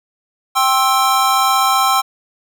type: chord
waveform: square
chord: C major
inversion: second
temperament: equal with one note detuned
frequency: 784 / 1060.5 / 1318.5 Hz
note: G5 / C6 / E6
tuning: 0 / +23 / 0 cents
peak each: -17 dBFS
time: 0.55-2.02 s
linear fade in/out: 20 ms
effects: none